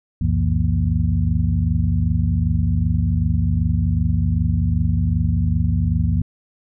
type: tone cluster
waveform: sine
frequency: 67.1 / 89.7 / 114.9 / 165.7 / 233.8 Hz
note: C2 / F2 / A#2 / E3 / A#3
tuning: +44 / +47 / -25 / +9 / +5 cents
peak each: -22 / -19 / -25 / -22 / -27 dBFS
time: 0.21-6.22 s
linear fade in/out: 5 ms
effects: none